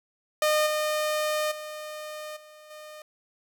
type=tone with level steps; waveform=sawtooth; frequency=610 Hz; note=D#5; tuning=34 cents flat; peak=-17 / -21 / -32 / -44 / -38 dBFS; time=0.42-3.02 s; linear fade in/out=2 ms; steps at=0.66 / 1.51 / 2.36 / 2.7 s; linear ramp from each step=10 ms; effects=none